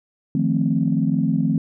sine chord, F dominant seventh, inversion third, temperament equal, 155.56 / 174.61 / 220 / 261.6 Hz, Eb3 / F3 / A3 / C4, 0 / 0 / 0 / 0 cents, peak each -22 dBFS, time 0.35-1.58 s, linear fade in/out 2 ms, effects tanh soft clip ceiling -6 dBFS

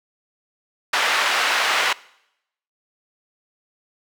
white band-pass noise, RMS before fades -20 dBFS, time 0.93-1.93 s, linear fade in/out 5 ms, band 760 to 2500 Hz, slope 12 dB/octave, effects noise-tail reverb RT60 0.8 s tail -22 dB re dry

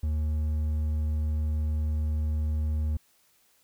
triangle tone with hard clipping, 76.6 Hz, D#2, 27 cents flat, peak -26 dBFS, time 0.03-2.97 s, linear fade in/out 5 ms, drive 7 dB, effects white hiss -65 dBFS RMS until 3.63 s

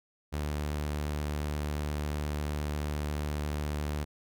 sawtooth tone, 74.3 Hz, D2, 21 cents sharp, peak -27 dBFS, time 0.32-4.05 s, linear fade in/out 20 ms, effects none

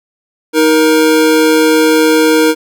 square tone pair together, 314.2 / 470.8 Hz, D#4 / A#4, +17 / +17 cents, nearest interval perfect fifth, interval 700 cents, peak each -10 dBFS, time 0.53-2.55 s, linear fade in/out 50 ms, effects none

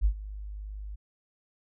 sine tone with ADSR envelope, 51.1 Hz, G#1, 27 cents flat, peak -18 dBFS, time 0.01-0.96 s, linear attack 41 ms, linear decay 80 ms, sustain -18 dB, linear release 15 ms, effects none

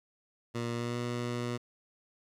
15% pulse tone with pitch glide, 118.3 to 120.86 Hz, A#2 to B2, +26 to -37 cents, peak -26 dBFS, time 0.54-1.58 s, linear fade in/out 20 ms, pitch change +37 cents, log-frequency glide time 0.75-0.97 s, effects low-pass 8000 Hz 12 dB/octave + 10-bit

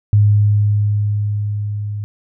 sine tone with level ramp, 103.83 Hz, G#2, in tune, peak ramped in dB -7 to -21 dBFS, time 0.13-2.04 s, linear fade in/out 0 ms, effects none

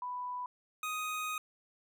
sine / 25% pulse tone pair in turn, 991 / 1248.6 Hz, B5 / D#6, +6 / +6 cents, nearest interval major third, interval 400 cents, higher second, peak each -36 / -31 dBFS, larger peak second, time 0.02-0.46 / 0.83-1.38 s, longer second, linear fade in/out 2 ms, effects none

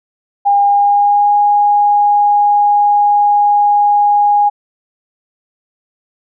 sine tone with pitch glide, 808 to 823.1 Hz, G#5 to G#5, -48 to -16 cents, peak -7 dBFS, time 0.45-4.5 s, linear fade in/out 20 ms, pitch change +32 cents, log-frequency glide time 0.62-1.34 s, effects none

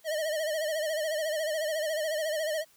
square tone with vibrato, 622.3 Hz, D#5, in tune, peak -29 dBFS, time 0.04-2.65 s, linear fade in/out 50 ms, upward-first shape sine, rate 14 Hz, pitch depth 78 cents each way, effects white hiss -62 dBFS RMS until 2.76 s

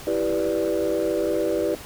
sine chord, E minor seventh, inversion none, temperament equal, 329.6 / 392 / 493.9 / 587.3 Hz, E4 / G4 / B4 / D5, 0 / 0 / 0 / 0 cents, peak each -25 dBFS, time 0.07-1.75 s, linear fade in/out 2 ms, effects tanh soft clip ceiling -15 dBFS + pink hiss -40 dBFS RMS until 1.85 s

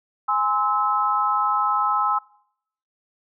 sine chord, Ab augmented, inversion none, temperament just, 830.6 / 1038.3 / 1297.8 Hz, Ab5 / C6 / E6, 0 / -14 / -27 cents, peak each -24 / -24 / -21 dBFS, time 0.28-2.19 s, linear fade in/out 10 ms, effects noise-tail reverb RT60 0.7 s tail -23 dB re dry

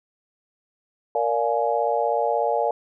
sine chord, Bb dominant seventh, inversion none, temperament just, 466.2 / 582.7 / 699.2 / 839.1 Hz, Bb4 / D5 / F5 / Ab5, 0 / -14 / +2 / +18 cents, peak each -25 dBFS, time 1.15-2.71 s, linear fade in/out 2 ms, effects none

